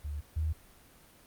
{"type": "tone pair in turn", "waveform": "sine", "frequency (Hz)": [73.5, 78.37], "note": ["D2", "D#2"], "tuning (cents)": [2, 13], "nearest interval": "minor second", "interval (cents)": 111, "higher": "second", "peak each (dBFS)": [-34, -28], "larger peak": "second", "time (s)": [[0.04, 0.21], [0.36, 0.53]], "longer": "neither", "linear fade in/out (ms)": 10, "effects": ["pink hiss -58 dBFS RMS until 1.26 s", "Opus 32 kbps"]}